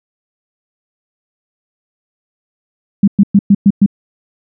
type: tone bursts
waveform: sine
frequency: 200.2 Hz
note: G3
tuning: 37 cents sharp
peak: -3 dBFS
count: 6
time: 3.03-3.862 s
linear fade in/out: 5 ms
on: 47 ms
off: 110 ms
effects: none